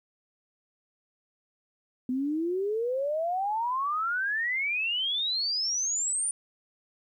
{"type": "exponential sweep", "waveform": "sine", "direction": "up", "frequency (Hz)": [247.7, 9410], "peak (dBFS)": -26, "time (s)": [2.09, 6.31], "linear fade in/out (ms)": 2, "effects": ["11-bit"]}